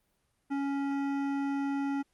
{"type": "tone with hard clipping", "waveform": "triangle", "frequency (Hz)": 278.5, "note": "C#4", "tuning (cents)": 8, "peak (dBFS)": -31, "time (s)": [0.5, 2.03], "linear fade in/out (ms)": 20, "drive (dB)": 17, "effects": ["pink hiss -75 dBFS RMS until 2.13 s", "Opus 32 kbps"]}